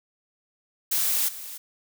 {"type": "noise with echo", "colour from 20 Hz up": "blue", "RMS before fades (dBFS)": -24, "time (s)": [0.91, 1.29], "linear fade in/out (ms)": 10, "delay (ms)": 290, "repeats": 1, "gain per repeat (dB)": -14, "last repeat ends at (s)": 1.58, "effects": []}